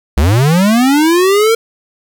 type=linear sweep; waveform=square; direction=up; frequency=61.74 to 462.2 Hz; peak=-8 dBFS; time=0.17-1.55 s; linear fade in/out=5 ms; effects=7-bit